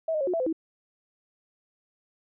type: tone with pitch steps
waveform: sine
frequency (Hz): 647 / 615 / 545 / 361.2 / 663 / 512 / 323.3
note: E5 / D#5 / C#5 / F#4 / E5 / C5 / E4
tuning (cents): -32 / -20 / -29 / -42 / +10 / -38 / -34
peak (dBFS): -24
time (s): 0.08-0.528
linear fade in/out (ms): 5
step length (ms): 64
effects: none